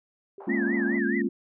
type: tone with exponential decay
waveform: sine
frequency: 394.5 Hz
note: G4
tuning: 11 cents sharp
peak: -38 dBFS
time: 0.38-0.61 s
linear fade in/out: 2 ms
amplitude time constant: 50 ms
type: band-pass noise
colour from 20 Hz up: white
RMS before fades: -46 dBFS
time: 0.4-0.99 s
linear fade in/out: 5 ms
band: 480 to 900 Hz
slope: 24 dB/octave
type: chord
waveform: sine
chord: Bb minor seventh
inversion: third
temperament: equal with one note detuned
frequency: 207.7 / 233.1 / 273.1 / 349.2 Hz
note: Ab3 / Bb3 / Db4 / F4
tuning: 0 / 0 / -26 / 0 cents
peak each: -29 dBFS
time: 0.47-1.29 s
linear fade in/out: 10 ms
type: tone with vibrato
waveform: sine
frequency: 1788 Hz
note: A6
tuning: 27 cents sharp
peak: -29 dBFS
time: 0.49-1.22 s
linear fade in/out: 10 ms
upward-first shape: triangle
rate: 4.8 Hz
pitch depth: 240 cents each way
effects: none